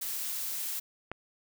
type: noise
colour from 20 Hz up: blue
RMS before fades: -35 dBFS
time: 0.01-0.8 s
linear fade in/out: 10 ms
type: click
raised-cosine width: 0.5 ms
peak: -21 dBFS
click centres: 1.116 s
effects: none